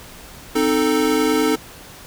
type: chord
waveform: square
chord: A diminished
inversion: first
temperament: equal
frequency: 261.6 / 311.1 / 440 Hz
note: C4 / Eb4 / A4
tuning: 0 / 0 / 0 cents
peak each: -22 / -20 / -20 dBFS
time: 0.55-1.56 s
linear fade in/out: 10 ms
effects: pink hiss -40 dBFS RMS until 2.06 s